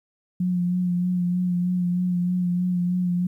sine tone with vibrato, 178.7 Hz, F3, 40 cents sharp, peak -20 dBFS, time 0.4-3.27 s, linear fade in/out 5 ms, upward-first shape sine, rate 3.2 Hz, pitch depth 26 cents each way, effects 10-bit

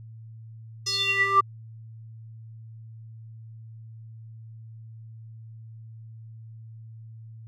square tone with band-pass filter sweep, 394.1 Hz, G4, 9 cents sharp, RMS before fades -23 dBFS, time 0.86-1.41 s, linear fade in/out 10 ms, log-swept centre 5600 to 1100 Hz, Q 8.4, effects added 112 Hz sine -41 dBFS peak until 7.47 s

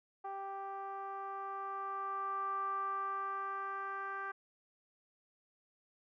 10% pulse tone with low-pass filter sweep, 392 Hz, G4, in tune, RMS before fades -40 dBFS, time 0.24-4.32 s, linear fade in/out 10 ms, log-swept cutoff 920 to 1400 Hz, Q 7.3, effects none

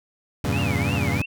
25% pulse chord, E diminished seventh, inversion none, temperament equal, 82.41 / 98 / 116.54 / 138.59 Hz, E2 / G2 / Bb2 / Db3, 0 / 0 / 0 / 0 cents, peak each -24 / -22 / -24 / -23 dBFS, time 0.44-1.22 s, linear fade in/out 5 ms
sine tone with vibrato, 2399 Hz, D7, 36 cents sharp, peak -29 dBFS, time 0.52-1.26 s, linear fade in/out 10 ms, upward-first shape triangle, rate 3 Hz, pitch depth 290 cents each way
effects none

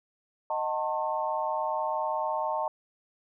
sine chord, D# diminished seventh, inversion none, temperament just, 622.3 / 746.7 / 896 / 1075.3 Hz, D#5 / F#5 / A5 / C6, 0 / +16 / +31 / +47 cents, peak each -32 / -36 / -30 / -35 dBFS, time 0.5-2.68 s, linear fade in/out 2 ms, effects none

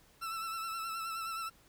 40% pulse tone with vibrato, 1331 Hz, E6, 16 cents sharp, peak -36 dBFS, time 0.21-1.5 s, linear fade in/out 20 ms, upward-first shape sine, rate 9.5 Hz, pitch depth 36 cents each way, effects pink hiss -64 dBFS RMS until 1.68 s

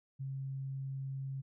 sine tone, 135.1 Hz, C#3, 44 cents flat, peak -37 dBFS, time 0.19-1.42 s, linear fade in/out 20 ms, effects none

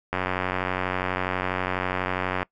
click train, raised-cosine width 0.5 ms, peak -10 dBFS, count 213, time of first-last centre 0.13-2.429 s, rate 92.2 Hz, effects noise-tail reverb RT60 0.1 s tail -23 dB re dry

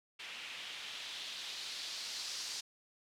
blue noise with low-pass filter sweep, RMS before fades -44 dBFS, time 0.19-2.61 s, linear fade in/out 10 ms, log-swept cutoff 2700 to 5200 Hz, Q 2.1, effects none

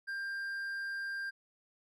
triangle tone with hard clipping, 1592 Hz, G6, 26 cents sharp, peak -37 dBFS, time 0.07-1.31 s, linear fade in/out 20 ms, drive 7 dB, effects none

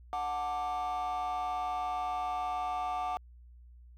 triangle chord, D major, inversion first, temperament just, 734.2 / 881 / 1174.7 Hz, F#5 / A5 / D6, -14 / +2 / 0 cents, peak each -30 / -36 / -34 dBFS, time 0.13-3.17 s, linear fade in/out 0 ms, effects tanh soft clip ceiling -27 dBFS + added 60 Hz sine -51 dBFS peak until 3.97 s

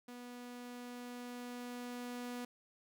sawtooth tone with level ramp, 244.6 Hz, B3, 16 cents flat, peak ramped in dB -44 to -37 dBFS, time 0.08-2.45 s, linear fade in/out 5 ms, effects none

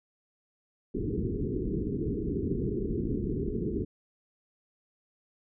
white low-pass noise, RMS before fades -31 dBFS, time 0.94-3.85 s, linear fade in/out 10 ms, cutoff 430 Hz, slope 96 dB/octave, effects none

